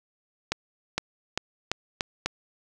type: accelerating click train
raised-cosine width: 0.2 ms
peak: -8 dBFS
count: 6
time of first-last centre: 0.52-2.26 s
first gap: 460 ms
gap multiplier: 0.86
effects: none